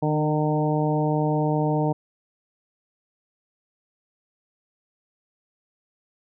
harmonic tone with a mistuned harmonic, 152.4 Hz, D#3, 36 cents flat, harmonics 1 / 2 / 3 / 4 / 5 / 6, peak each -23 / -26 / -28 / -29 / -30 / -31 dBFS, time 0.02-1.93 s, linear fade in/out 10 ms, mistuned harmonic 2, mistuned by -15 cents, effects none

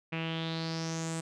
sawtooth tone with low-pass filter sweep, 163.1 Hz, E3, 18 cents flat, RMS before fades -35 dBFS, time 0.12-1.21 s, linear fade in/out 10 ms, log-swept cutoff 2500 to 8400 Hz, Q 5.3, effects none

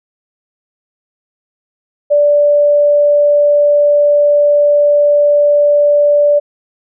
sine tone, 584 Hz, D5, 10 cents flat, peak -6 dBFS, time 2.1-6.4 s, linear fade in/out 20 ms, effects none

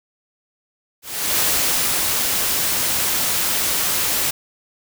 white noise with ADSR envelope, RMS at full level -18 dBFS, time 1.02-4.31 s, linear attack 360 ms, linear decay 630 ms, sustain -2 dB, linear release 8 ms, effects none

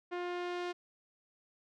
sawtooth tone with low-pass filter sweep, 354 Hz, F4, 23 cents sharp, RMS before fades -38 dBFS, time 0.11-0.73 s, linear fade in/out 20 ms, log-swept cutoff 2300 to 4200 Hz, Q 0.86, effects none

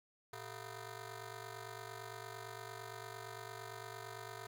10% pulse ring-modulated tone, 277.2 Hz, C#4, in tune, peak -35 dBFS, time 0.33-4.47 s, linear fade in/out 2 ms, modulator 163 Hz, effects none

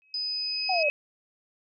sine tone with exponential growth, 2550 Hz, D#7, 42 cents sharp, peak -22 dBFS, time 0.02-0.9 s, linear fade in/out 0 ms, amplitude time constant 190 ms
sine tone, 5000 Hz, D#8, 8 cents sharp, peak -28 dBFS, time 0.14-0.83 s, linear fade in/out 2 ms
sine exponential sweep, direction down, 777 to 570 Hz, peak -24 dBFS, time 0.69-0.89 s, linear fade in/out 5 ms
effects none

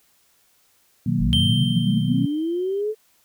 sine chord, B major seventh, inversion none, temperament equal, 123.47 / 155.56 / 185 / 233.1 Hz, B2 / D#3 / F#3 / A#3, 0 / 0 / 0 / 0 cents, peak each -24 dBFS, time 1.06-2.26 s, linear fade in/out 5 ms
sine linear sweep, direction up, 36.71 to 440 Hz, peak -21 dBFS, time 1.18-2.95 s, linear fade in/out 50 ms
triangle tone with exponential decay, 3136 Hz, G7, in tune, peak -16 dBFS, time 1.33-2.81 s, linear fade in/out 0 ms, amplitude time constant 320 ms
effects white hiss -61 dBFS RMS until 3.24 s

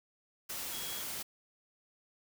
sine tone in noise, 3322 Hz, G#7, in tune, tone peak -45 dBFS, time 0.72-1.02 s, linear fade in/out 10 ms, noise white, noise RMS -40 dBFS, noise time 0.49-1.23 s, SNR -8 dB, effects none

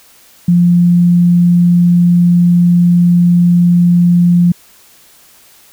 sine tone, 174.61 Hz, F3, in tune, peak -5 dBFS, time 0.48-4.52 s, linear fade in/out 5 ms, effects white hiss -44 dBFS RMS until 5.72 s

